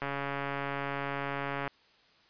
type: click train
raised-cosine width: 0.5 ms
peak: -19 dBFS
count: 233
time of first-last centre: 0.02-1.677 s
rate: 140 Hz
effects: white hiss -63 dBFS RMS until 2.29 s + resampled to 11025 Hz